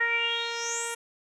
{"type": "tone with low-pass filter sweep", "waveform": "10% pulse", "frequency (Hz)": 466.2, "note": "A#4", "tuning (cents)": 0, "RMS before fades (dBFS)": -29, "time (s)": [0, 0.95], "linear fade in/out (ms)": 10, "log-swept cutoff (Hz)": [1800, 10000], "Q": 8.5, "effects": []}